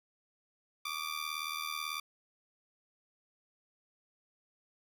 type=ring-modulated tone; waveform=15% pulse; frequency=1177 Hz; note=D6; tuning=3 cents sharp; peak=-27 dBFS; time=0.85-2 s; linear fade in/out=5 ms; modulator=39.1 Hz; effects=none